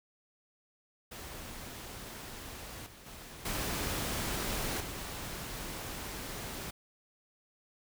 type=noise with level steps; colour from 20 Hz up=pink; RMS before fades=-45 / -53 / -48 / -35 / -41 dBFS; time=1.11-6.71 s; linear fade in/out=10 ms; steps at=2.86 / 3.06 / 3.45 / 4.8 s; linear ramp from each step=5 ms; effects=none